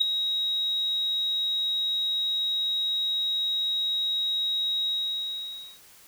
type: tone with ADSR envelope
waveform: sine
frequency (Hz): 3804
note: A#7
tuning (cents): +34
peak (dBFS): -15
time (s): 0-5.8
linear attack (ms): 15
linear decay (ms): 6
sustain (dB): -9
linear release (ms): 930
effects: white hiss -53 dBFS RMS until 6.07 s